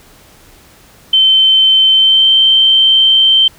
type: tone with pitch glide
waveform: sine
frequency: 3089 to 3119 Hz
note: G7 to G7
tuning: -26 to -9 cents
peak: -5 dBFS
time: 1.13-3.48 s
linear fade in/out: 5 ms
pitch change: +17 cents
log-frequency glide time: 1.94-2.27 s
effects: pink hiss -43 dBFS RMS until 3.58 s